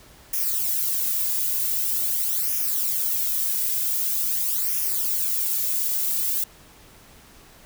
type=noise with flanger; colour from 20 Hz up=violet; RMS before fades=-24 dBFS; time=0.33-6.44 s; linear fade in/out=5 ms; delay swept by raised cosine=0.24 to 2.24 ms; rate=0.45 Hz; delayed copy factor=-0.7; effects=pink hiss -50 dBFS RMS until 7.65 s